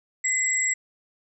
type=tone pair together; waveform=sine; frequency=2030 / 7664 Hz; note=B6 / A#8; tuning=+47 / +47 cents; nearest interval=octave + major seventh; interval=2300 cents; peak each=-24 dBFS; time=0.24-0.74 s; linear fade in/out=10 ms; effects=none